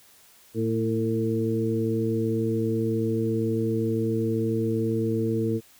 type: harmonic tone with a mistuned harmonic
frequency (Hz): 112.8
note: A2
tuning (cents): +44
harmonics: 1 / 2 / 3 / 4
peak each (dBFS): -28 / -28 / -28 / -28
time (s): 0.54-5.61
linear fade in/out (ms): 50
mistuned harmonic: 3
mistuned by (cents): -27
effects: white hiss -55 dBFS RMS until 5.79 s